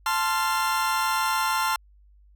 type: chord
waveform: 40% pulse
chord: F major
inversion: first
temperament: equal with one note detuned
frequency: 880 / 1046.5 / 1381.7 Hz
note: A5 / C6 / F6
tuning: 0 / 0 / -19 cents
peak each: -26 dBFS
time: 0.06-1.76 s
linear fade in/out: 2 ms
effects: added 50 Hz sine -52 dBFS peak until 2.35 s

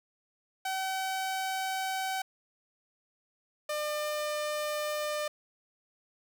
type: tone pair in turn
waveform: sawtooth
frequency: 762 / 600.4 Hz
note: G5 / D5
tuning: -49 / +38 cents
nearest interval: major third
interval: 413 cents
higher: first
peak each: -27 dBFS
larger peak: neither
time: 0.65-2.22 / 3.69-5.28 s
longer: second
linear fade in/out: 5 ms
effects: none

